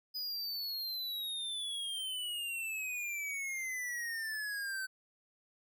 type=exponential sweep; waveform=square; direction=down; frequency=5000 to 1526 Hz; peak=-37 dBFS; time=0.14-4.87 s; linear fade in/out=20 ms; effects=none